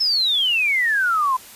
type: exponential sweep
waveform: sine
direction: down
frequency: 5340 to 1000 Hz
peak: -16 dBFS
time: 0-1.37 s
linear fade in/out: 10 ms
effects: white hiss -42 dBFS RMS until 1.55 s + resampled to 32000 Hz